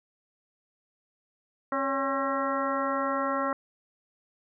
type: harmonic tone with a mistuned harmonic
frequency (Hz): 270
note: C#4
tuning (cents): -45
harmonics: 1 / 2 / 3 / 4 / 5 / 6 / 7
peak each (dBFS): -33 / -31 / -37 / -31 / -32 / -43 / -39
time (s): 1.72-3.53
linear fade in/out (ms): 2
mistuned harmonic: 2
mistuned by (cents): +56
effects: none